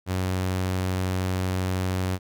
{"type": "tone", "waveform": "sawtooth", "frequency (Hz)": 92.8, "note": "F#2", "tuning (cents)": 6, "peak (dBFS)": -20, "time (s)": [0.06, 2.19], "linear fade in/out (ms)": 50, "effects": []}